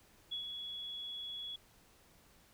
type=tone with ADSR envelope; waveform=sine; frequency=3370 Hz; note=G#7; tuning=25 cents sharp; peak=-36 dBFS; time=0.31-1.56 s; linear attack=15 ms; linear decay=110 ms; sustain=-5 dB; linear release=4 ms; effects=pink hiss -65 dBFS RMS until 2.53 s